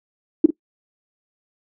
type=tone with echo; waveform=sine; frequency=317.1 Hz; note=D#4; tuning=33 cents sharp; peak=-5 dBFS; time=0.44-0.46 s; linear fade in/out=5 ms; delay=46 ms; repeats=1; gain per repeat=-12 dB; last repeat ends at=0.506 s; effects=noise-tail reverb RT60 0.1 s tail -20 dB re dry